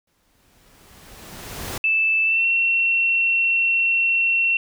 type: noise with exponential growth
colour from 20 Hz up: pink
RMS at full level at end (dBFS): -28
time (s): 0.07-1.78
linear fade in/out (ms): 5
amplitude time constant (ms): 370
type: tone with pitch glide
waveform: sine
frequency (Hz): 2637 to 2717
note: E7 to F7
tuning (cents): 0 to -48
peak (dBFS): -16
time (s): 1.84-4.57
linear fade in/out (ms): 2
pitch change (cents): +52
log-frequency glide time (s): 2.24-2.46
effects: none